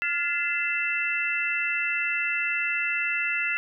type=tone cluster; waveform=sine; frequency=1407 / 1727 / 2049 / 2665 Hz; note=F6 / A6 / C7 / E7; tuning=+12 / -33 / -37 / +18 cents; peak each=-31 / -34 / -29 / -27 dBFS; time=0.02-3.57 s; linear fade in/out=0 ms; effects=none